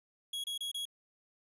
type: tone bursts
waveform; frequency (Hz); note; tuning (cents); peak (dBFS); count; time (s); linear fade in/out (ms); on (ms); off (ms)
45% pulse; 3322; G#7; 0; -35; 4; 0.33-0.854; 5; 110; 28
effects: resampled to 32000 Hz